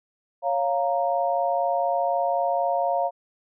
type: chord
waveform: sine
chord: Bb minor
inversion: first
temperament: equal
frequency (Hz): 554.4 / 698.5 / 932.3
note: Db5 / F5 / Bb5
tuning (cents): 0 / 0 / 0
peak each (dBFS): -26 / -23 / -28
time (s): 0.42-3.11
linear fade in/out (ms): 50
effects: none